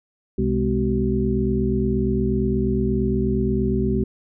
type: harmonic tone with a mistuned harmonic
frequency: 63.3 Hz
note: B1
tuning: 43 cents sharp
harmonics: 1 / 2 / 3 / 4 / 6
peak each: -25 / -26 / -23 / -26 / -24 dBFS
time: 0.38-4.04 s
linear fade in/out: 5 ms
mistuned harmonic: 3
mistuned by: +130 cents
effects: none